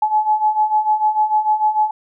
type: beating tone pair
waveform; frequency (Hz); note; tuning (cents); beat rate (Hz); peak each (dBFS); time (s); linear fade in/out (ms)
sine; 851 / 857.7; G#5 / A5; +42 / -44; 6.7; -19 / -15; 0.02-1.91; 5
effects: none